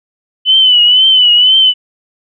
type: tone with vibrato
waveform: sine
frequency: 3000 Hz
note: F#7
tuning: 23 cents sharp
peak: -4 dBFS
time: 0.45-1.74 s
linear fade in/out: 50 ms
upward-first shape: triangle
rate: 2 Hz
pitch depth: 78 cents each way
effects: none